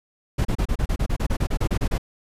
brown noise bursts, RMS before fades -21 dBFS, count 16, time 0.38-1.981 s, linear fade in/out 10 ms, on 71 ms, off 31 ms, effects resampled to 32000 Hz

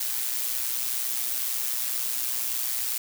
blue noise with amplitude modulation, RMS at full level -26 dBFS, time 0-2.98 s, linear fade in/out 5 ms, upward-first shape sine, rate 122 Hz, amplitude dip 55%, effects none

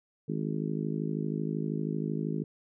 harmonic tone, 52.8 Hz, G#1, 29 cents sharp, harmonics 3 / 4 / 5 / 6 / 7 / 8, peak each -33 / -35 / -37 / -39 / -40 / -41 dBFS, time 0.28-2.44 s, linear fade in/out 10 ms, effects none

